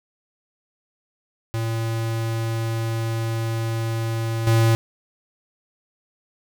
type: tone with level steps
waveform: square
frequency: 113.6 Hz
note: A#2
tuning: 44 cents flat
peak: -23 / -15 dBFS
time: 1.54-4.75 s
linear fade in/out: 0 ms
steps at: 4.47 s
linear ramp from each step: 2 ms
effects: none